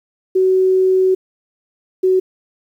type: tone pair in turn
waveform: sine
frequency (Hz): 375.2 / 373.6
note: F#4 / F#4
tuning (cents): +24 / +17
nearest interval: unison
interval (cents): 7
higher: first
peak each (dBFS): -10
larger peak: neither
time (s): 0.35-1.15 / 2.03-2.2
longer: first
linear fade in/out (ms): 10
effects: 8-bit